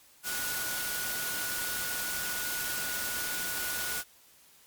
sine tone in noise, 1461 Hz, F#6, 22 cents flat, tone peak -37 dBFS, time 0.23-4.04 s, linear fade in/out 50 ms, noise white, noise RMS -34 dBFS, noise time 0.23-4.04 s, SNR -6 dB, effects white hiss -59 dBFS RMS until 4.66 s + MP3 96 kbps

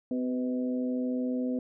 harmonic tone with a mistuned harmonic, 126.6 Hz, B2, 43 cents sharp, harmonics 2 / 3 / 4 / 5, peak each -28 / -43 / -36 / -43 dBFS, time 0.11-1.59 s, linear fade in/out 2 ms, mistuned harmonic 4, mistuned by -20 cents, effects none

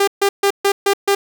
sawtooth tone bursts, 398.9 Hz, G4, 30 cents sharp, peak -8 dBFS, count 6, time 0-1.15 s, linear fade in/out 5 ms, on 75 ms, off 140 ms, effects none

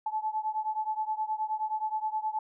sine beating tone pair, 862 / 871.5 Hz, A5 / A5, -36 / -17 cents, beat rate 9.5 Hz, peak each -31 / -33 dBFS, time 0.06-2.39 s, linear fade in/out 5 ms, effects none

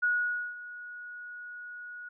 sine tone with ADSR envelope, 1456 Hz, F#6, 28 cents flat, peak -23 dBFS, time 0.02-2.09 s, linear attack 16 ms, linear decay 510 ms, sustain -17 dB, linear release 8 ms, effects none

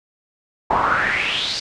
brown noise with band-pass filter sweep, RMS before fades -20 dBFS, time 0.7-1.6 s, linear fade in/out 10 ms, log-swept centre 890 to 4900 Hz, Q 5.5, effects resampled to 22050 Hz

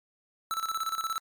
square tone with tremolo, 1318.5 Hz, E6, in tune, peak -28 dBFS, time 0.51-1.18 s, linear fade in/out 0 ms, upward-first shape square, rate 17 Hz, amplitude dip 70%, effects MP3 96 kbps

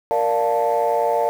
sine chord, Bb major seventh, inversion none, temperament equal, 466.2 / 587.3 / 698.5 / 880 Hz, Bb4 / D5 / F5 / A5, 0 / 0 / 0 / 0 cents, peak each -21 dBFS, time 0.11-1.29 s, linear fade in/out 0 ms, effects tanh soft clip ceiling -10 dBFS + 7-bit

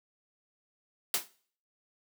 white noise with exponential decay, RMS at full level -24 dBFS, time 1.14-1.28 s, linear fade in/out 2 ms, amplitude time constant 30 ms, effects noise-tail reverb RT60 0.5 s tail -20 dB re dry + high-pass 200 Hz 12 dB/octave

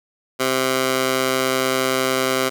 15% pulse tone with high-pass filter, 130.81 Hz, C3, in tune, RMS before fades -20 dBFS, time 0.39-2.5 s, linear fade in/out 20 ms, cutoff 410 Hz, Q 0.54, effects none

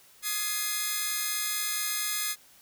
5% pulse chord, Ab major, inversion second, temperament equal with one note detuned, 1244.5 / 1687.3 / 2093 Hz, Eb6 / Ab6 / C7, 0 / +27 / 0 cents, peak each -22 dBFS, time 0.22-2.36 s, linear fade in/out 50 ms, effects white hiss -57 dBFS RMS until 2.61 s

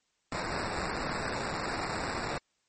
blue noise with sample-and-hold, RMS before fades -34 dBFS, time 0.32-2.38 s, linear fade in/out 2 ms, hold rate 3150 Hz, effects white hiss -75 dBFS RMS until 2.68 s + MP3 32 kbps

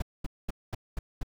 brown noise bursts, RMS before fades -30 dBFS, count 6, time 0-1.232 s, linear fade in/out 5 ms, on 22 ms, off 220 ms, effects none

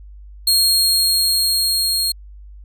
sawtooth tone with level ramp, 4257 Hz, C8, 29 cents sharp, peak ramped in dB -9 to -14 dBFS, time 0.47-2.12 s, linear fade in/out 5 ms, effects added 50 Hz sine -36 dBFS peak until 2.64 s

